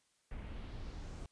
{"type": "noise with low-pass filter sweep", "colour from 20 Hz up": "brown", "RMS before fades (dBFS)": -45, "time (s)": [0.31, 1.26], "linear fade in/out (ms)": 2, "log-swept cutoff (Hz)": [2200, 8700], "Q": 1.7, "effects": ["white hiss -75 dBFS RMS until 1.31 s", "resampled to 22050 Hz"]}